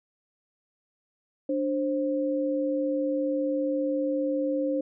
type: tone pair together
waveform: sine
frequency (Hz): 293.7 / 528.5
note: D4 / C5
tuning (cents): 0 / +17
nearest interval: minor seventh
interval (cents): 1017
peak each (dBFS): -27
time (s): 1.49-4.81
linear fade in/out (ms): 5
effects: none